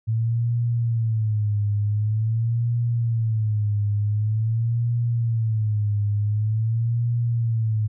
sine tone with vibrato, 110.6 Hz, A2, 9 cents sharp, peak -19 dBFS, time 0.07-7.88 s, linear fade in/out 20 ms, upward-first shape sine, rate 0.46 Hz, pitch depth 120 cents each way, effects none

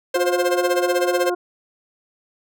45% pulse tone with tremolo, 526 Hz, C5, 9 cents sharp, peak -16 dBFS, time 0.14-1.3 s, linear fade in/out 5 ms, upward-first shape sine, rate 16 Hz, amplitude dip 90%
harmonic tone, 355.5 Hz, F4, 31 cents sharp, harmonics 1 / 2 / 3 / 4, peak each -21 / -27 / -31 / -33 dBFS, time 0.15-1.35 s, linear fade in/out 10 ms
effects none

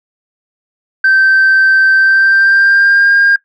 sine tone with pitch glide, 1554 to 1610.7 Hz, G6 to G6, -16 to +47 cents, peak -4 dBFS, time 1.04-3.36 s, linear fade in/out 5 ms, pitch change +63 cents, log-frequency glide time 1.94-3.12 s, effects noise-tail reverb RT60 0.1 s tail -17 dB re dry + tanh soft clip ceiling -3 dBFS

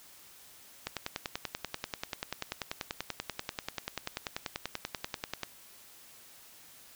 click train, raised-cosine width 0.2 ms, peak -16 dBFS, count 48, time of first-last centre 0.87-5.433 s, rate 10.3 Hz, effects white hiss -55 dBFS RMS until 6.95 s

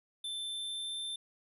square tone with pitch glide, 3539 to 3562 Hz, A7 to A7, +9 to +21 cents, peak -37 dBFS, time 0.24-1.16 s, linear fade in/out 5 ms, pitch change +12 cents, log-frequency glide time 0.36-0.98 s, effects resampled to 32000 Hz

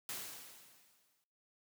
white noise with exponential decay, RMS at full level -41 dBFS, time 0.09-1.24 s, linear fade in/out 1 ms, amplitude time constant 250 ms, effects noise-tail reverb RT60 0.7 s tail -21 dB re dry + high-pass 100 Hz 12 dB/octave

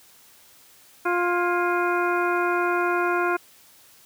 harmonic tone with a mistuned harmonic, 351.7 Hz, F4, 12 cents sharp, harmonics 1 / 2 / 3 / 4 / 5 / 6 / 7, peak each -24 / -28 / -27 / -26 / -36 / -38 / -35 dBFS, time 1.05-3.37 s, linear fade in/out 10 ms, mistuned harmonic 5, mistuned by -110 cents, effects white hiss -53 dBFS RMS until 4.05 s + high-pass 60 Hz 12 dB/octave

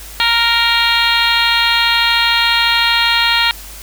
harmonic tone, 466.2 Hz, A#4, in tune, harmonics 2 / 3 / 4 / 5 / 6 / 7 / 8 / 9, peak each -19 / -19 / -19 / -19 / -19 / -19 / -19 / -19 dBFS, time 0.2-3.51 s, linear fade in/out 0 ms, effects added 50 Hz sine -34 dBFS peak until 3.82 s + white hiss -34 dBFS RMS until 3.82 s

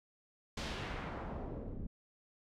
pink noise with low-pass filter sweep, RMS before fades -42 dBFS, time 0.57-1.87 s, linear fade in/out 5 ms, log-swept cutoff 5800 to 240 Hz, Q 1, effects none

